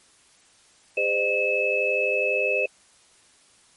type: tone cluster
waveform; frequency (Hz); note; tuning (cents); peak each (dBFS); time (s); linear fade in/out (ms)
sine; 404.6 / 514 / 606 / 2597; G#4 / C5 / D#5 / E7; -45 / -31 / -46 / -26; -29 / -26 / -28 / -23; 0.97-2.66; 5
effects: white hiss -57 dBFS RMS until 3.76 s + MP3 48 kbps